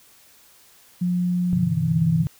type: tone with pitch glide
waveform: sine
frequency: 178.2 to 163.41 Hz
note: F3 to E3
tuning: +35 to -15 cents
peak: -19 dBFS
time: 1.01-2.24 s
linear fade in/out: 10 ms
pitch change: -150 cents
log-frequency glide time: 1.62-1.73 s
type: chord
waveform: sine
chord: E minor seventh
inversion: first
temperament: equal with one note detuned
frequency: 98 / 126.36 / 146.83 / 164.81 Hz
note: G2 / B2 / D3 / E3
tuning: 0 / +40 / 0 / 0 cents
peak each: -30 / -26 / -27 / -30 dBFS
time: 1.53-2.27 s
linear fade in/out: 0 ms
effects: white hiss -53 dBFS RMS until 2.39 s